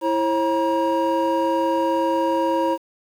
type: tone cluster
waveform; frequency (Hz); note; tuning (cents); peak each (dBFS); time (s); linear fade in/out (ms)
triangle; 330.7 / 539 / 950; E4 / C#5 / A#5; +6 / -49 / +33; -20; 0.01-2.78; 50
effects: tanh soft clip ceiling -8 dBFS + 8-bit